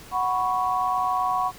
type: chord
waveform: sine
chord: F# suspended fourth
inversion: none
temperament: equal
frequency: 740 / 987.8 / 1108.7 Hz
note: F#5 / B5 / C#6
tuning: 0 / 0 / 0 cents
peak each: -25 / -27 / -25 dBFS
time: 0.11-1.52 s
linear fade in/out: 50 ms
effects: pink hiss -45 dBFS RMS until 1.58 s